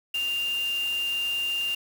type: tone in noise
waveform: sine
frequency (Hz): 2795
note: F7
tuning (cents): +1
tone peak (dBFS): -25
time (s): 0.14-1.75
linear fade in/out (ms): 5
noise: white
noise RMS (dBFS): -41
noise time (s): 0.14-1.75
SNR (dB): +13
effects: none